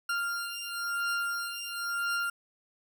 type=beating tone pair; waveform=40% pulse; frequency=1395 / 1395.98 Hz; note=F6 / F6; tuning=-2 / -1 cents; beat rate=0.98 Hz; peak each=-33 / -33 dBFS; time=0.09-2.3 s; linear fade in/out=5 ms; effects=none